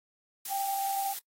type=noise; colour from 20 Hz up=blue; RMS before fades=-37 dBFS; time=0.45-1.19 s; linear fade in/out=5 ms
type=tone with vibrato; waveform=sine; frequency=787 Hz; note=G5; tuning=7 cents sharp; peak=-29 dBFS; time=0.48-1.15 s; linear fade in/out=50 ms; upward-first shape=sine; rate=18 Hz; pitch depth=8 cents each way
effects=noise-tail reverb RT60 0.1 s tail -25 dB re dry + AAC 48 kbps